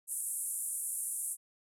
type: band-pass noise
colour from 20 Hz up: white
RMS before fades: -37 dBFS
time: 0.07-1.37 s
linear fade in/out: 50 ms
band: 8500 to 11000 Hz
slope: 48 dB/octave
effects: none